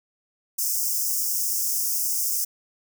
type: high-pass noise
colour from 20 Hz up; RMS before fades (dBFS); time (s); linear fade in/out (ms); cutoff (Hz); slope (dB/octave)
white; -25; 0.58-2.45; 10; 5100; 96
effects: none